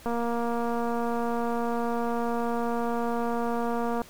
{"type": "click train", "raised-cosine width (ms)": 1, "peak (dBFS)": -17, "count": 931, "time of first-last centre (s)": [0.06, 4.017], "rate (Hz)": 235, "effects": ["pink hiss -50 dBFS RMS until 4.09 s"]}